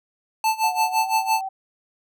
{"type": "tone with tremolo", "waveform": "square", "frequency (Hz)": 880, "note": "A5", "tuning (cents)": 0, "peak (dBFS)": -17, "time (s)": [0.44, 1.41], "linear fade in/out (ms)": 2, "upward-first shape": "sine", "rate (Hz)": 5.9, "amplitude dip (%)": 90}
{"type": "tone with pitch glide", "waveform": "sine", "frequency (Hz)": [731, 768.7], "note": ["F#5", "G5"], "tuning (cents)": [-21, -34], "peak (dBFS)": -26, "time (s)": [0.63, 1.49], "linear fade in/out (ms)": 10, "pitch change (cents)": 87, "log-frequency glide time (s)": [0.85, 1.09]}
{"effects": []}